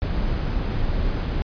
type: noise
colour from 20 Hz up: brown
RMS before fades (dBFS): -23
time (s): 0.02-1.42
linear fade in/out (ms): 0
effects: resampled to 11025 Hz